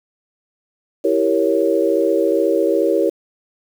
sine chord, E diminished seventh, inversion none, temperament equal, 329.6 / 392 / 466.2 / 554.4 Hz, E4 / G4 / Bb4 / Db5, 0 / 0 / 0 / 0 cents, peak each -19 dBFS, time 1.04-3.1 s, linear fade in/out 10 ms, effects 7-bit

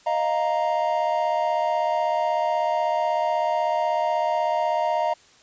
triangle chord, Eb suspended second, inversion none, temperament equal, 622.3 / 698.5 / 932.3 Hz, Eb5 / F5 / Bb5, 0 / 0 / 0 cents, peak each -23 / -23 / -23 dBFS, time 0.06-5.14 s, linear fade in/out 10 ms, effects white hiss -54 dBFS RMS until 5.42 s + resampled to 16000 Hz

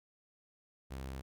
sawtooth tone, 66.3 Hz, C2, 23 cents sharp, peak -37 dBFS, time 0.9-1.22 s, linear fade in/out 20 ms, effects none

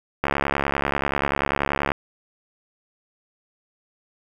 click train, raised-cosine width 0.5 ms, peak -6 dBFS, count 119, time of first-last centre 0.24-1.919 s, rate 70.3 Hz, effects 7-bit

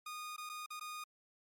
sawtooth tone with dropouts, 1230 Hz, D#6, 20 cents flat, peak -39 dBFS, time 0.06-1.04 s, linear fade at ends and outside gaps 5 ms, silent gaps 0.364-0.379 / 0.493-0.496 / 0.662-0.704 / 0.797-0.809 s, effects MP3 64 kbps

